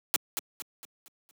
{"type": "noise with echo", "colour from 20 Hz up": "white", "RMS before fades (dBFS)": -24, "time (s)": [0.14, 0.16], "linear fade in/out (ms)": 0, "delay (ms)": 230, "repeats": 5, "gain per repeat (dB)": -7, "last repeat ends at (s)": 1.31, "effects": ["high-pass 200 Hz 12 dB/octave"]}